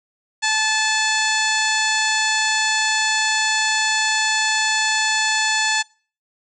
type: harmonic tone with a mistuned harmonic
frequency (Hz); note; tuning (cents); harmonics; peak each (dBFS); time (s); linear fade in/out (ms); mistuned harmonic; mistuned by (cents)
870; A5; -20; 1 / 2 / 3 / 4 / 5 / 6 / 7 / 8 / 9 / 10; -24 / -21 / -25 / -27 / -25 / -32 / -32 / -27 / -35 / -38; 0.42-5.83; 20; 8; +29
effects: noise-tail reverb RT60 0.4 s tail -23 dB re dry